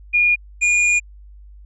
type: tone pair in turn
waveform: sine / square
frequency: 2432 / 2432 Hz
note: D#7 / D#7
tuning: -40 / -40 cents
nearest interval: unison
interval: 0 cents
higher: neither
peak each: -12 / -14 dBFS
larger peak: first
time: 0.13-0.36 / 0.61-1 s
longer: second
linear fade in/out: 20 ms
effects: added 50 Hz sine -39 dBFS peak until 1.65 s + resampled to 24000 Hz